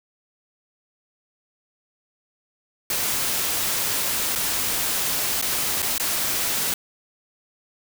white noise with dropouts, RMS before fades -24 dBFS, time 2.9-6.74 s, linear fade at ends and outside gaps 2 ms, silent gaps 4.353-4.358 / 5.415-5.424 / 5.821-5.826 / 5.981-5.998 s, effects none

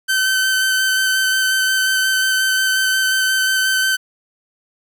sawtooth tone with vibrato, 1535 Hz, G6, 37 cents flat, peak -11 dBFS, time 0.08-3.97 s, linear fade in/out 20 ms, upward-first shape square, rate 5.6 Hz, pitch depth 9 cents each way, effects none

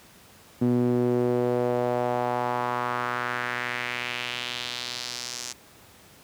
sawtooth tone with band-pass filter sweep, 122.4 Hz, B2, 15 cents flat, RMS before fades -27 dBFS, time 0.61-5.53 s, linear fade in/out 10 ms, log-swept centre 260 to 6400 Hz, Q 2.2, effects pink hiss -52 dBFS RMS until 6.23 s + high-pass 80 Hz 12 dB/octave

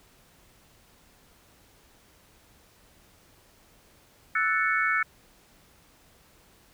sine chord, F# minor seventh, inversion third, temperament equal, 1318.5 / 1480 / 1760 / 2217 Hz, E6 / F#6 / A6 / C#7, 0 / 0 / 0 / 0 cents, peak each -28 dBFS, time 4.35-5.03 s, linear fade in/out 5 ms, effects pink hiss -59 dBFS RMS until 6.73 s

